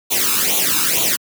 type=noise with flanger; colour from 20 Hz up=white; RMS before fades=-17 dBFS; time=0.1-1.17 s; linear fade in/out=20 ms; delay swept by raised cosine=0.29 to 0.8 ms; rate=2.2 Hz; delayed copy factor=+0.8; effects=high-pass 150 Hz 12 dB/octave